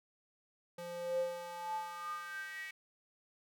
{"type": "tone with high-pass filter sweep", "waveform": "square", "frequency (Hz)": 173.6, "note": "F3", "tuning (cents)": -10, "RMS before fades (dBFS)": -41, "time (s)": [0.78, 2.71], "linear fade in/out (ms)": 5, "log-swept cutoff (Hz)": [360, 2100], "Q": 9.9, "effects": []}